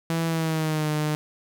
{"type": "tone with pitch glide", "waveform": "sawtooth", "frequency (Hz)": [164.81, 152.01], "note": ["E3", "D#3"], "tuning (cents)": [0, -40], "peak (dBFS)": -19, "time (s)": [0.1, 1.15], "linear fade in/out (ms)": 0, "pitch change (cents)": -140, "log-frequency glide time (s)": [0.27, 0.9], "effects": []}